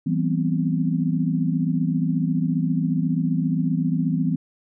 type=chord; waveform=sine; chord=C major seventh; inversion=first; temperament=equal with one note detuned; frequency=164.81 / 192.74 / 246.9 / 261.6 Hz; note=E3 / G3 / B3 / C4; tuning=0 / -29 / 0 / 0 cents; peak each=-22 / -27 / -26 / -26 dBFS; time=0.06-4.36 s; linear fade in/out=10 ms; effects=none